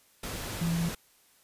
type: tone in noise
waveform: sine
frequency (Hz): 168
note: E3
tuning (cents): +33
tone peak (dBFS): -26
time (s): 0.61-0.89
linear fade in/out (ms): 5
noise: pink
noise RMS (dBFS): -37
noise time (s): 0.23-0.95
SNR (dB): +8
effects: white hiss -63 dBFS RMS until 1.43 s + resampled to 32000 Hz